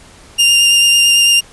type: tone with vibrato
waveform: sawtooth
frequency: 2800 Hz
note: F7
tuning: 4 cents sharp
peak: -4 dBFS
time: 0.38-1.41 s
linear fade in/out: 20 ms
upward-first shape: triangle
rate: 9 Hz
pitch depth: 15 cents each way
effects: pink hiss -41 dBFS RMS until 1.52 s + resampled to 24000 Hz